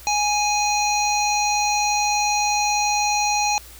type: harmonic tone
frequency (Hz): 830.6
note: G#5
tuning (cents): 0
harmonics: 1 / 3 / 5 / 7 / 8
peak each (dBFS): -20 / -25 / -27 / -28 / -29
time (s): 0.07-3.58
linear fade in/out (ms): 0
effects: added 60 Hz sine -44 dBFS peak until 3.79 s + white hiss -44 dBFS RMS until 3.79 s